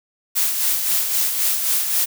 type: noise with tremolo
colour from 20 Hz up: blue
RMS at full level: -18 dBFS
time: 0.35-2.06 s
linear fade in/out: 20 ms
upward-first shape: sine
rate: 3.8 Hz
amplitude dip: 45%
effects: none